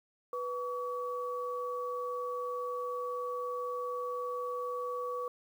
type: tone pair together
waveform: sine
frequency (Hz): 493.9 / 1136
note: B4 / C#6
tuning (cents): 0 / +42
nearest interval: octave + major second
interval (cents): 1442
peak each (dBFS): -36 / -37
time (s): 0.33-5.28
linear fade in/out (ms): 2
effects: 10-bit